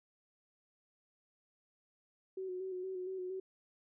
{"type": "tone with vibrato", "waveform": "sine", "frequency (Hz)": 372, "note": "F#4", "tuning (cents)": 9, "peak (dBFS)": -38, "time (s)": [2.37, 3.4], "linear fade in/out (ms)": 5, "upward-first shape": "square", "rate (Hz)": 4.3, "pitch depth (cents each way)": 30, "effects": []}